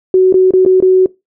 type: tone with dropouts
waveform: sine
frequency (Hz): 373.1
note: F#4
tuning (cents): +14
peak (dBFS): -4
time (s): 0.14-1.06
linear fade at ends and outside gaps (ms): 2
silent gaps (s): 0.326-0.341 / 0.508-0.536 / 0.651-0.661 / 0.803-0.824
effects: noise-tail reverb RT60 0.2 s tail -21 dB re dry